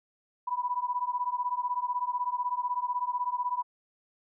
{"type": "beating tone pair", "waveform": "sine", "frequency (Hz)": [978, 994], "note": ["B5", "B5"], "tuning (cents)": [-17, 11], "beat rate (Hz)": 16, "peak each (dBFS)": -31, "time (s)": [0.47, 3.63], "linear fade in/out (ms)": 10, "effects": []}